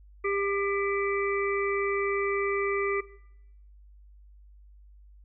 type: harmonic tone with a mistuned harmonic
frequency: 398.2 Hz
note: G4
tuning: 27 cents sharp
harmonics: 1 / 3 / 5 / 6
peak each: -27 / -32 / -34 / -35 dBFS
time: 0.24-3.01 s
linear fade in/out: 10 ms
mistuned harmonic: 6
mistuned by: -50 cents
effects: noise-tail reverb RT60 0.8 s tail -19 dB re dry + added 50 Hz sine -50 dBFS peak until 5.24 s